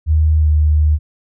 sine tone with pitch glide, 77.78 to 76.09 Hz, D#2 to D#2, 0 to -38 cents, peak -9 dBFS, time 0.06-0.99 s, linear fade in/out 50 ms, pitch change -38 cents, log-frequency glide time 0.38-0.49 s, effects none

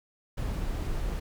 brown noise, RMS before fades -31 dBFS, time 0.37-1.2 s, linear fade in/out 10 ms, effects none

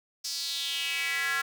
square tone with high-pass filter sweep, 152 Hz, D#3, 40 cents flat, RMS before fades -31 dBFS, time 0.24-1.42 s, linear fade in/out 10 ms, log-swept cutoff 5300 to 1500 Hz, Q 4.1, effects none

